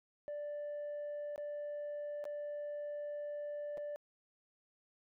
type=tone with dropouts; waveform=sine; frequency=587.3 Hz; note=D5; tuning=in tune; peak=-37 dBFS; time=0.28-3.96 s; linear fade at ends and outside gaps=0 ms; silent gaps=1.36-1.379 / 2.241-2.253 / 3.773-3.779 s; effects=tanh soft clip ceiling -38 dBFS